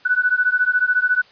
sine beating tone pair, 1480 / 1494 Hz, F#6 / F#6, 0 / +16 cents, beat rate 14 Hz, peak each -18 / -18 dBFS, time 0.05-1.22 s, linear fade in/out 10 ms, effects white hiss -50 dBFS RMS until 1.31 s + resampled to 11025 Hz

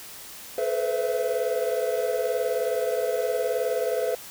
triangle tone cluster, 431.7 / 494.9 / 514 / 665 Hz, A4 / B4 / C5 / E5, -33 / +4 / -31 / +15 cents, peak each -27 dBFS, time 0.58-4.15 s, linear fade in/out 2 ms, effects white hiss -42 dBFS RMS until 4.3 s

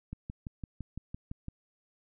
click train, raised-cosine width 5 ms, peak -26 dBFS, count 9, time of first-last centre 0.13-1.484 s, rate 5.91 Hz, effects none

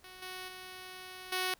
5% pulse tone with level steps, 370 Hz, F#4, in tune, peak -38 / -30 / -34 / -20 dBFS, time 0.04-1.54 s, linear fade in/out 2 ms, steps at 0.22 / 0.48 / 1.32 s, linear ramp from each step 5 ms, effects pink hiss -64 dBFS RMS until 1.59 s

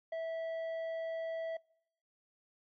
sine tone with tanh clipping, 654 Hz, E5, 14 cents flat, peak -37 dBFS, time 0.12-1.57 s, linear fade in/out 5 ms, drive 7 dB, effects noise-tail reverb RT60 0.8 s tail -25 dB re dry + AAC 64 kbps

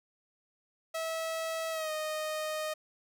sawtooth tone with pitch glide, 649 to 619 Hz, E5 to D#5, -27 to -9 cents, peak -29 dBFS, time 0.94-2.74 s, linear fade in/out 10 ms, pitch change -82 cents, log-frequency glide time 1.71-1.91 s, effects none

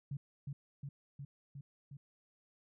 sine tone with echo, 140 Hz, C#3, 18 cents sharp, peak -37 dBFS, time 0.11-0.17 s, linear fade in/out 5 ms, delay 360 ms, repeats 5, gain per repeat -2 dB, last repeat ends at 1.97 s, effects none

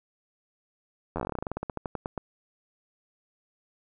slowing click train, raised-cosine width 1 ms, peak -17 dBFS, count 23, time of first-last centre 1.16-2.178 s, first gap 11 ms, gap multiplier 1.12, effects none

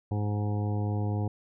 harmonic tone with a mistuned harmonic, 103.83 Hz, G#2, in tune, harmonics 1 / 2 / 3 / 4 / 5 / 7 / 8 / 9, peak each -27 / -36 / -38 / -41 / -43 / -43 / -44 / -50 dBFS, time 0.11-1.28 s, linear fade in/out 5 ms, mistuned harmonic 9, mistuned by +17 cents, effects none

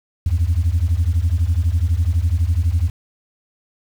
sine beating tone pair, 78.2 / 90.2 Hz, D#2 / F#2, +9 / -44 cents, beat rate 12 Hz, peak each -16 dBFS, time 0.26-2.9 s, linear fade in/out 5 ms, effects tanh soft clip ceiling -10 dBFS + 7-bit

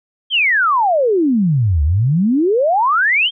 sine exponential two-way sweep, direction down then up, 3289 to 70.1 to 3289 Hz, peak -11 dBFS, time 0.3-3.31 s, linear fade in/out 50 ms, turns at 1.83 s, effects none

